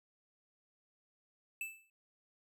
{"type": "tone with exponential decay", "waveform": "square", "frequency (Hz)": 2637, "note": "E7", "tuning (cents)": 0, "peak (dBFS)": -36, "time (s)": [1.61, 1.9], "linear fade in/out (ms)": 2, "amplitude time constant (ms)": 62, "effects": []}